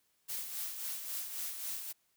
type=noise with tremolo; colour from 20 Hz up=blue; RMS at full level=-38 dBFS; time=0.28-1.93 s; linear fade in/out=20 ms; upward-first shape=sine; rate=3.7 Hz; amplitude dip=50%; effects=white hiss -75 dBFS RMS until 2.16 s